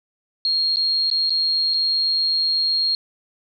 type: tone with dropouts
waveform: sine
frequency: 4253 Hz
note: C8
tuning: 27 cents sharp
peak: -17 dBFS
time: 0.45-2.95 s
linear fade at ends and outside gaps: 1 ms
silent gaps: 0.76-0.769 / 1.101-1.113 / 1.296-1.304 / 1.738-1.742 s
effects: none